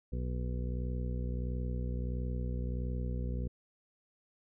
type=harmonic tone; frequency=61.5 Hz; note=B1; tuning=7 cents flat; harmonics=1 / 2 / 3 / 4 / 6 / 7 / 8; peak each=-34 / -39 / -43 / -45 / -51 / -52 / -49 dBFS; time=0.12-3.48 s; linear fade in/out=10 ms; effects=none